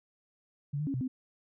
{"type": "tone with pitch steps", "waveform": "sine", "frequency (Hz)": [143.2, 150.9, 275.4, 128.3, 257.9], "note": ["D3", "D3", "C#4", "C3", "C4"], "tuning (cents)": [-43, 47, -11, -34, -25], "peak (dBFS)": -30, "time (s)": [0.73, 1.08], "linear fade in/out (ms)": 10, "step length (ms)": 70, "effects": []}